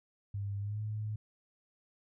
sine tone with pitch glide, 100.4 to 106.99 Hz, G2 to A2, +42 to -48 cents, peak -34 dBFS, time 0.34-1.16 s, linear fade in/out 5 ms, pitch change +110 cents, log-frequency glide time 0.6-0.8 s, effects none

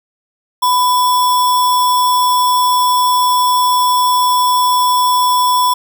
sine tone with sample-and-hold, 996 Hz, B5, 14 cents sharp, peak -9 dBFS, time 0.62-5.74 s, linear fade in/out 10 ms, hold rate 4410 Hz, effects none

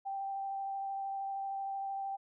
sine tone with vibrato, 784 Hz, G5, in tune, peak -35 dBFS, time 0.05-2.17 s, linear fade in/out 20 ms, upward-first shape triangle, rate 13 Hz, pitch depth 12 cents each way, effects none

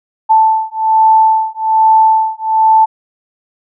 sine beating tone pair, 880 / 881.2 Hz, A5 / A5, 0 / +2 cents, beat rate 1.2 Hz, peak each -10 dBFS, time 0.29-2.86 s, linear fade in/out 20 ms, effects none

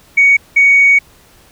sine tone pair in turn, 2237 / 2237 Hz, C#7 / C#7, +15 / +15 cents, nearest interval unison, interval 0 cents, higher neither, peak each -4 dBFS, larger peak neither, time 0.17-0.37 / 0.56-0.99 s, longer second, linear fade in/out 10 ms, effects tanh soft clip ceiling 0 dBFS + pink hiss -46 dBFS RMS until 1.51 s

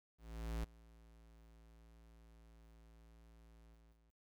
square tone with ADSR envelope, 56.2 Hz, A1, 37 cents sharp, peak -38 dBFS, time 0.18-4.19 s, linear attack 460 ms, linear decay 4 ms, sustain -23 dB, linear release 550 ms, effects 13-bit

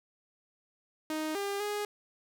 sawtooth tone with pitch steps, 311.3 / 400.4 / 414.5 Hz, D#4 / G4 / G#4, +1 / +37 / -3 cents, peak -28 dBFS, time 1.1-1.85 s, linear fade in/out 2 ms, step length 250 ms, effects none

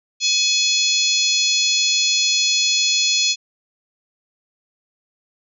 harmonic tone, 847 Hz, G#5, 34 cents sharp, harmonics 3 / 4 / 5 / 6 / 7 / 8, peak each -23 / -21 / -20 / -25 / -25 / -24 dBFS, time 0.2-3.36 s, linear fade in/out 50 ms, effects none

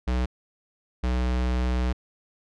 square tone pair in turn, 62.1 / 62.1 Hz, B1 / B1, +10 / +10 cents, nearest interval unison, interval 0 cents, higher neither, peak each -23 / -23 dBFS, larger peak neither, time 0.07-0.26 / 1.03-1.93 s, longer second, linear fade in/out 10 ms, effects low-pass 5000 Hz 12 dB/octave

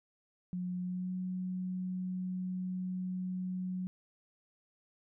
sine tone with pitch glide, 180.3 to 183.88 Hz, F#3 to F#3, -45 to -10 cents, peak -34 dBFS, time 0.53-3.87 s, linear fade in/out 0 ms, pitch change +35 cents, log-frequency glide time 0.81-1.13 s, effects none

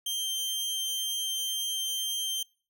sawtooth tone, 3149 Hz, G7, 7 cents sharp, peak -26 dBFS, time 0.06-2.43 s, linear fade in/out 5 ms, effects noise-tail reverb RT60 0.4 s tail -23 dB re dry

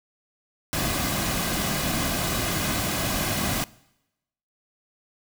pink noise with comb filter, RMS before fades -26 dBFS, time 0.73-3.64 s, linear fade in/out 0 ms, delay 2.2 ms, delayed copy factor -0.5, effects noise-tail reverb RT60 0.9 s tail -22 dB re dry

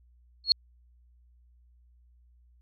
sine tone with exponential growth, 4316 Hz, C#8, 47 cents flat, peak -12 dBFS, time 0.44-0.52 s, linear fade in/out 1 ms, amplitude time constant 17 ms, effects added 60 Hz sine -57 dBFS peak until 2.61 s + MP3 64 kbps

